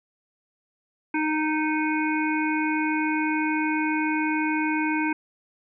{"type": "harmonic tone with a mistuned harmonic", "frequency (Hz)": 309, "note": "D#4", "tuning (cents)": -12, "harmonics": [1, 3, 5, 7, 8], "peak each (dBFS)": [-24, -29, -31, -32, -33], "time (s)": [1.14, 5.13], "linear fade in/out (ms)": 5, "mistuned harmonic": 7, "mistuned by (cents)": 26, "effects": []}